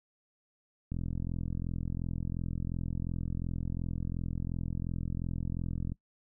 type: click train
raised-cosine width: 5 ms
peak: -23 dBFS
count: 215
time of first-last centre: 0.92-5.92 s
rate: 42.8 Hz
effects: noise-tail reverb RT60 0.1 s tail -21 dB re dry